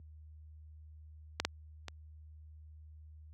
clicks, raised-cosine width 0.2 ms, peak -14 / -13 / -24 dBFS, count 3, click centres 1.4 / 1.45 / 1.883 s, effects added 77 Hz sine -39 dBFS peak until 3.33 s + high-pass 150 Hz 12 dB/octave

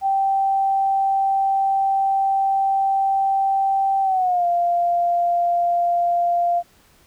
sine tone with pitch glide, 780 to 694.9 Hz, G5 to F5, -9 to -9 cents, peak -16 dBFS, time 0.01-6.63 s, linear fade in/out 50 ms, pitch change -200 cents, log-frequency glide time 4.02-4.46 s, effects pink hiss -55 dBFS RMS until 7.06 s

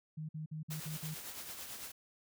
sine tone bursts, 155.56 Hz, D#3, in tune, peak -39 dBFS, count 6, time 0.17-1.145 s, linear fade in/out 10 ms, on 120 ms, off 51 ms
white noise with tremolo, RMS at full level -44 dBFS, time 0.7-1.92 s, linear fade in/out 10 ms, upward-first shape triangle, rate 9 Hz, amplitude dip 50%
effects none

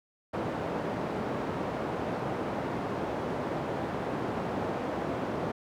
white band-pass noise, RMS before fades -33 dBFS, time 0.33-5.52 s, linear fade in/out 10 ms, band 110 to 670 Hz, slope 12 dB/octave, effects none

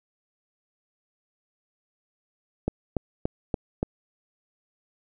click train, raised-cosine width 2 ms, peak -11 dBFS, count 5, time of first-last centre 2.68-3.829 s, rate 3.48 Hz, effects none

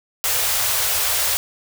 white band-stop noise, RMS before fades -20 dBFS, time 0.24-1.37 s, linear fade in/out 0 ms, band 120 to 450 Hz, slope 48 dB/octave, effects none

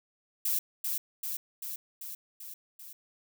violet noise with echo, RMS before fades -29 dBFS, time 0.45-0.59 s, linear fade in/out 5 ms, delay 390 ms, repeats 6, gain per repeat -3 dB, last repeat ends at 2.93 s, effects none

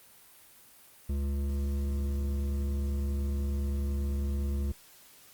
sine tone with hard clipping, 70 Hz, C#2, 18 cents sharp, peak -30 dBFS, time 1.09-4.72 s, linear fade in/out 5 ms, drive 11 dB, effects white hiss -56 dBFS RMS until 5.33 s + Opus 32 kbps

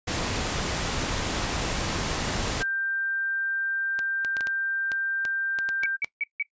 pink noise, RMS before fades -28 dBFS, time 0.07-2.63 s, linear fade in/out 10 ms
sine tone, 1575 Hz, G6, 8 cents sharp, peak -25 dBFS, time 2.6-5.97 s, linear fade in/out 20 ms
clicks, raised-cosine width 0.2 ms, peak -17 dBFS, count 11, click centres 3.991 / 4.248 / 4.368 / 4.408 / 4.471 / 4.918 / 5.252 / 5.588 / 5.69 / 5.835 / 6.045 s
sine tone bursts, 2275 Hz, C#7, 44 cents sharp, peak -24 dBFS, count 4, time 5.83-6.426 s, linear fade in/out 2 ms, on 29 ms, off 160 ms
effects noise-tail reverb RT60 0.1 s tail -19 dB re dry + resampled to 16000 Hz

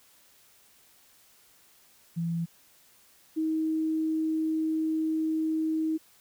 sine tone pair in turn, 167.8 / 316.8 Hz, E3 / D#4, +31 / +31 cents, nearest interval major seventh, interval 1100 cents, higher second, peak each -27 / -25 dBFS, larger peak second, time 2.16-2.46 / 3.36-5.98 s, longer second, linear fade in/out 20 ms, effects white hiss -60 dBFS RMS until 6.2 s

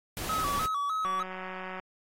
pink noise, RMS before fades -36 dBFS, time 0.17-0.66 s, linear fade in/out 0 ms
triangle tone with vibrato, 1208 Hz, D6, 48 cents sharp, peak -26 dBFS, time 0.29-1.23 s, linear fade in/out 5 ms, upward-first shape square, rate 3.3 Hz, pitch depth 100 cents each way
click train, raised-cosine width 0.5 ms, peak -25 dBFS, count 140, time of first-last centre 1.05-1.797 s, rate 186 Hz
effects AAC 48 kbps

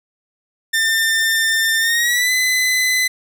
sawtooth tone with pitch glide, 1797 to 2017 Hz, A6 to B6, +36 to +36 cents, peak -11 dBFS, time 0.73-3.08 s, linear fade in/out 10 ms, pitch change +200 cents, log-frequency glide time 1.79-2.32 s, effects none

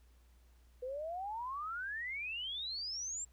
sine exponential sweep, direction up, 489.2 to 7600 Hz, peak -38 dBFS, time 0.82-3.25 s, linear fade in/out 10 ms, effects added 60 Hz sine -61 dBFS peak until 3.32 s + pink hiss -73 dBFS RMS until 3.32 s

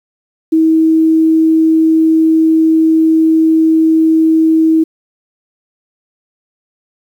sine tone, 320.5 Hz, E4, 49 cents flat, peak -6 dBFS, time 0.52-4.84 s, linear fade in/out 10 ms, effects 7-bit

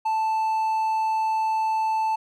triangle tone, 880 Hz, A5, in tune, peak -19 dBFS, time 0.05-2.16 s, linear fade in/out 10 ms, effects none

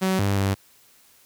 sawtooth tone with pitch steps, 188.7 / 99.6 / 97.8 Hz, F#3 / G2 / G2, +34 / +28 / -4 cents, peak -16 dBFS, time 0.01-0.55 s, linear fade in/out 20 ms, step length 180 ms, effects white hiss -56 dBFS RMS until 1.25 s

